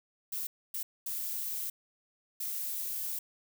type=noise bursts at uneven times; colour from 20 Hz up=violet; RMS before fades=-36 dBFS; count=4; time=0.32-0.47 / 0.74-0.83 / 1.06-1.7 / 2.4-3.19 s; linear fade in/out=5 ms; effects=none